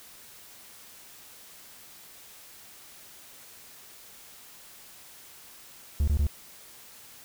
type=tone bursts; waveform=triangle; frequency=73 Hz; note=D2; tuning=10 cents flat; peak=-19 dBFS; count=3; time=6-6.268 s; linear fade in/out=0 ms; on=76 ms; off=20 ms; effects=white hiss -50 dBFS RMS until 7.24 s